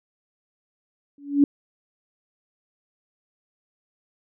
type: tone with exponential growth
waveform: sine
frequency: 284.5 Hz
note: C#4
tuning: 45 cents sharp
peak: -9 dBFS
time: 1.18-1.44 s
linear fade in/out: 2 ms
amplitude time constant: 56 ms
effects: none